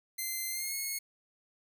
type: tone with pitch glide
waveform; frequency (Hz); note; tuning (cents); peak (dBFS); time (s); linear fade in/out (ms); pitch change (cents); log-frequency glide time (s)
5% pulse; 2074 to 2177; C7 to C#7; -16 to -32; -24; 0.18-0.99; 10; +84; 0.5-0.74
effects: none